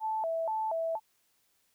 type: tone with vibrato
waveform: sine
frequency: 758 Hz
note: F#5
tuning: 42 cents sharp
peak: -29 dBFS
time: 0-1 s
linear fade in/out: 50 ms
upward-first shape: square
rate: 2.1 Hz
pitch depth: 250 cents each way
effects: white hiss -72 dBFS RMS until 1.74 s